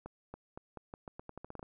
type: accelerating click train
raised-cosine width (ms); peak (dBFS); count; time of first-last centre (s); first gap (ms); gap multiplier
1; -30; 14; 0.06-1.629; 280; 0.84
effects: none